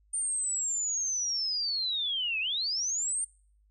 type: linear two-way sweep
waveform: sine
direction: down then up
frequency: 8990 to 2489 to 8990 Hz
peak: -28 dBFS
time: 0.13-3.25 s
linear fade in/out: 10 ms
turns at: 2.4 s
effects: noise-tail reverb RT60 0.5 s tail -25 dB re dry + added 51 Hz sine -62 dBFS peak until 3.7 s